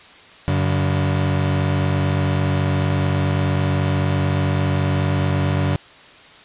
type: tone pair together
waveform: 35% pulse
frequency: 94.1 / 143.21 Hz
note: F#2 / D3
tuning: +30 / -43 cents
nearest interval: perfect fifth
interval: 727 cents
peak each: -18 dBFS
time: 0.48-5.76 s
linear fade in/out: 0 ms
effects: white hiss -44 dBFS RMS until 6.44 s + resampled to 8000 Hz